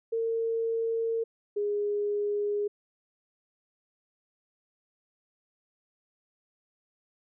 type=tone pair in turn; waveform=sine; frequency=455.4 / 412.2 Hz; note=A#4 / G#4; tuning=-40 / -13 cents; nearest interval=major second; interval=173 cents; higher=first; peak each=-26 dBFS; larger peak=neither; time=0.12-1.24 / 1.56-2.68 s; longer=neither; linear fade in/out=10 ms; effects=none